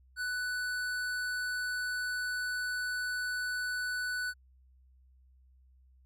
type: tone with hard clipping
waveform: sine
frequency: 1489 Hz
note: F#6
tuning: 11 cents sharp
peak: -34 dBFS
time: 0.16-4.34 s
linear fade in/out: 50 ms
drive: 14 dB
effects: added 64 Hz sine -59 dBFS peak until 6.05 s